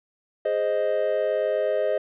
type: chord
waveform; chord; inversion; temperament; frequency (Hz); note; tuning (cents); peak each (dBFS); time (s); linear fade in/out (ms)
triangle; Ab major; none; equal; 415.3 / 523.3 / 622.3; Ab4 / C5 / Eb5; 0 / 0 / 0; -26 / -24 / -22; 0.45-1.98; 5
effects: resampled to 8000 Hz